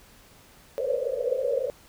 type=band-pass noise; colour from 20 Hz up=white; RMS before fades=-27 dBFS; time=0.78-1.7 s; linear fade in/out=0 ms; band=470 to 560 Hz; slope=96 dB/octave; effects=pink hiss -54 dBFS RMS until 1.88 s